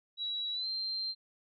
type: tone with pitch glide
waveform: sine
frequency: 3897 to 4153 Hz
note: B7 to C8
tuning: -24 to -14 cents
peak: -33 dBFS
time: 0.17-1.15 s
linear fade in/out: 50 ms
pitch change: +110 cents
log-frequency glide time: 0.53-0.68 s
effects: none